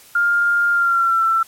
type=tone with pitch glide; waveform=sine; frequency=1405 to 1339.2 Hz; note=F6 to E6; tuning=+10 to +27 cents; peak=-13 dBFS; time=0.15-1.43 s; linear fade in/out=5 ms; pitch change=-83 cents; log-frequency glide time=0.71-1.24 s; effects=white hiss -46 dBFS RMS until 1.47 s + MP3 64 kbps